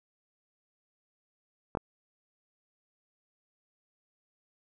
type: clicks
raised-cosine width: 1 ms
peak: -17 dBFS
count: 2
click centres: 1.751 / 1.772 s
effects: none